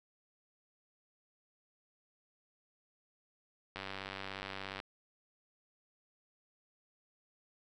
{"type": "click train", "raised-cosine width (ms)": 0.3, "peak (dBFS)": -25, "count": 102, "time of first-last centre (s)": [3.76, 4.801], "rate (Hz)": 97, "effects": []}